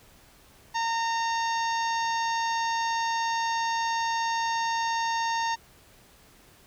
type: harmonic tone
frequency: 917 Hz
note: A#5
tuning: 29 cents flat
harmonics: 1 / 2 / 3 / 4 / 5 / 6 / 7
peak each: -26 / -33 / -40 / -40 / -41 / -40 / -41 dBFS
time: 0.74-5.56 s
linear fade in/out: 20 ms
effects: pink hiss -56 dBFS RMS until 6.66 s